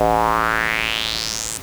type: tone with band-pass filter sweep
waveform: square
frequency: 55.7 Hz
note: A1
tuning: 22 cents sharp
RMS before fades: -20 dBFS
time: 0-1.58 s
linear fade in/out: 5 ms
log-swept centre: 630 to 8600 Hz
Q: 3.5
effects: pink hiss -35 dBFS RMS until 1.62 s